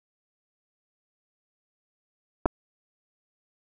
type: clicks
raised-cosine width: 1 ms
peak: -8 dBFS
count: 2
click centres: 2.457 / 2.46 s
effects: none